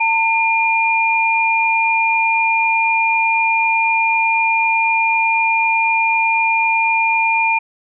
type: tone pair together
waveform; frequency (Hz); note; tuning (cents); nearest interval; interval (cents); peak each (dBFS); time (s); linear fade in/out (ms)
sine; 902 / 2410; A5 / D7; +43 / +44; octave + perfect fourth; 1701; -16 / -15; 0-7.59; 10
effects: none